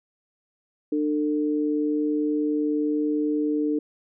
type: tone pair together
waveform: sine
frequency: 300 / 449.5 Hz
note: D4 / A4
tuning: +37 / +37 cents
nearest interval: perfect fifth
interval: 700 cents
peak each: -22 / -28 dBFS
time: 0.92-3.79 s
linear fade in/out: 5 ms
effects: none